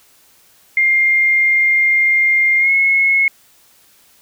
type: tone with pitch glide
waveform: sine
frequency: 2113 to 2177 Hz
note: C7 to C#7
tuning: +16 to -32 cents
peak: -10 dBFS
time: 0.77-3.28 s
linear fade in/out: 2 ms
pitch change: +52 cents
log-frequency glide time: 2.59-2.71 s
effects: white hiss -51 dBFS RMS until 4.21 s